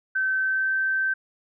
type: tone with pitch glide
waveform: sine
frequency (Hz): 1539 to 1551.5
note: G6 to G6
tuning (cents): -32 to -18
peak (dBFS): -21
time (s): 0.15-1.14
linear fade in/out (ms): 10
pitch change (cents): +14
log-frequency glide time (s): 0.39-0.73
effects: none